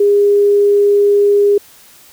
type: tone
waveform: sine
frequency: 407.1 Hz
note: G#4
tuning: 35 cents flat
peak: -7 dBFS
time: 0-1.58 s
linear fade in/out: 5 ms
effects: white hiss -43 dBFS RMS until 2.12 s